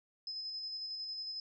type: tone with tremolo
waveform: sine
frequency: 5100 Hz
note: D#8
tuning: 42 cents sharp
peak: -38 dBFS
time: 0.27-1.4 s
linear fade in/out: 2 ms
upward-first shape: square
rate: 11 Hz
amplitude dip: 25%
effects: none